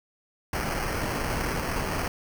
pink noise with sample-and-hold, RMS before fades -29 dBFS, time 0.53-2.08 s, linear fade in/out 2 ms, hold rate 3675 Hz, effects none

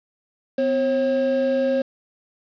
triangle tone pair together, 254.3 / 540 Hz, C4 / C#5, -49 / -45 cents, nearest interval octave + minor second, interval 1304 cents, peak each -22 / -17 dBFS, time 0.58-1.82 s, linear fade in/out 5 ms, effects resampled to 11025 Hz + 7-bit

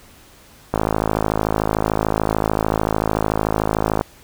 click train, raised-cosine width 1 ms, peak -3 dBFS, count 176, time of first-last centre 0.74-4.011 s, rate 53.5 Hz, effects pink hiss -47 dBFS RMS until 4.23 s

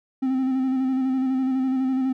triangle tone with vibrato, 261.6 Hz, C4, in tune, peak -18 dBFS, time 0.22-2.13 s, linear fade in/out 10 ms, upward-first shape square, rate 12 Hz, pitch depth 25 cents each way, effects none

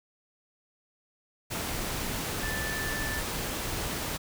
sine tone in noise, 1760 Hz, A6, in tune, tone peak -34 dBFS, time 2.42-3.21 s, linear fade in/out 20 ms, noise pink, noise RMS -33 dBFS, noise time 1.5-4.18 s, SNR -4 dB, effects none

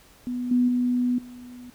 sine tone with level steps, 246.9 Hz, B3, in tune, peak -26 / -17 / -20 / -39 dBFS, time 0.27-1.7 s, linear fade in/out 0 ms, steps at 0.51 / 0.68 / 1.18 s, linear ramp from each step 5 ms, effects pink hiss -54 dBFS RMS until 1.74 s

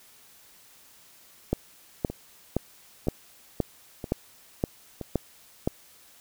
two click trains, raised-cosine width 2 ms, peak -10 / -20 dBFS, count 9 / 4, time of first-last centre 1.53-5.675 / 2.1-5.013 s, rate 1.93 / 1.03 Hz, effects white hiss -55 dBFS RMS until 6.2 s

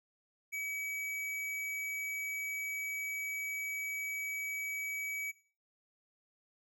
square tone, 2278 Hz, C#7, 47 cents sharp, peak -37 dBFS, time 0.52-5.32 s, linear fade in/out 20 ms, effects noise-tail reverb RT60 0.4 s tail -18 dB re dry

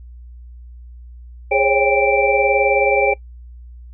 sine tone cluster, 413.4 / 537 / 556 / 799 / 2342 Hz, G#4 / C5 / C#5 / G5 / D7, -8 / +45 / +5 / +33 / -5 cents, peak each -19 dBFS, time 1.51-3.14 s, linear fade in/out 10 ms, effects noise-tail reverb RT60 0.1 s tail -23 dB re dry + added 60 Hz sine -35 dBFS peak until 3.93 s

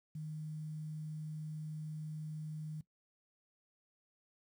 sine tone with quantisation, 154.4 Hz, D#3, 13 cents flat, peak -40 dBFS, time 0.15-2.81 s, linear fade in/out 5 ms, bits 11, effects noise-tail reverb RT60 0.1 s tail -18 dB re dry

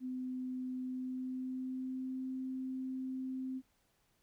sine tone with pitch glide, 255.4 to 260.3 Hz, C4 to C4, -42 to -9 cents, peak -37 dBFS, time 0-3.62 s, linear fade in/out 50 ms, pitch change +33 cents, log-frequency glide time 0.82-2.29 s, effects pink hiss -75 dBFS RMS until 4.22 s

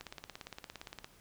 click train, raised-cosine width 0.2 ms, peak -26 dBFS, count 19, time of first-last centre 0.01-1.044 s, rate 17.4 Hz, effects pink hiss -62 dBFS RMS until 1.2 s

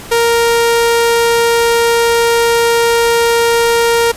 sawtooth tone, 466.2 Hz, A#4, in tune, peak -5 dBFS, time 0.11-4.12 s, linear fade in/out 10 ms, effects pink hiss -31 dBFS RMS until 4.16 s + resampled to 32000 Hz

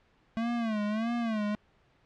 square tone with vibrato, 222.2 Hz, A3, 17 cents sharp, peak -29 dBFS, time 0.37-1.55 s, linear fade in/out 0 ms, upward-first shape sine, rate 1.6 Hz, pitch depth 120 cents each way, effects pink hiss -66 dBFS RMS until 2.05 s + low-pass 3000 Hz 12 dB/octave

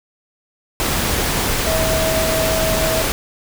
sine tone in noise, 643 Hz, E5, 43 cents flat, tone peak -19 dBFS, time 1.67-3.02 s, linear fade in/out 0 ms, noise pink, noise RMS -19 dBFS, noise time 0.8-3.12 s, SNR -3 dB, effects none

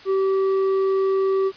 square tone with low-pass filter, 385.6 Hz, G4, 28 cents flat, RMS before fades -20 dBFS, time 0.05-1.52 s, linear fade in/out 50 ms, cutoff 790 Hz, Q 6, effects white hiss -44 dBFS RMS until 1.56 s + resampled to 11025 Hz

